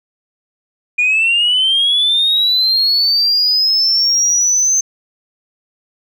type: linear sweep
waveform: sine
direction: up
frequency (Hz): 2421 to 6272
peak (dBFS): -9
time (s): 0.98-4.81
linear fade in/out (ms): 10
effects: tanh soft clip ceiling -7 dBFS